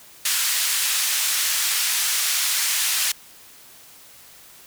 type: band-pass noise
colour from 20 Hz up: white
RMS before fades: -22 dBFS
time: 0.25-3.12 s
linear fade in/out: 5 ms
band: 1600 to 11000 Hz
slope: 12 dB/octave
effects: white hiss -47 dBFS RMS until 4.66 s